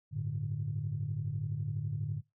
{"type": "chord", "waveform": "sine", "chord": "G suspended second", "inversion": "none", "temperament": "equal", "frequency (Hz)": [98, 110, 146.83], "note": ["G2", "A2", "D3"], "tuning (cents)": [0, 0, 0], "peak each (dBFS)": [-39, -36, -35], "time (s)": [0.11, 2.22], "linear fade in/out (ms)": 50, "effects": ["noise-tail reverb RT60 0.2 s tail -22 dB re dry", "tanh soft clip ceiling -24 dBFS"]}